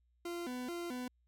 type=tone with vibrato; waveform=40% pulse; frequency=293.7 Hz; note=D4; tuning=in tune; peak=-38 dBFS; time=0.25-1.08 s; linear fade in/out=5 ms; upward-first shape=square; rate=2.3 Hz; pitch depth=280 cents each way; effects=added 60 Hz sine -70 dBFS peak until 1.27 s